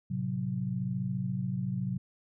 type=chord; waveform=sine; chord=F# diminished; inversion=first; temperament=equal; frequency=110 / 130.81 / 185 Hz; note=A2 / C3 / F#3; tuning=0 / 0 / 0 cents; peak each=-38 / -33 / -33 dBFS; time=0.1-1.98 s; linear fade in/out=10 ms; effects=none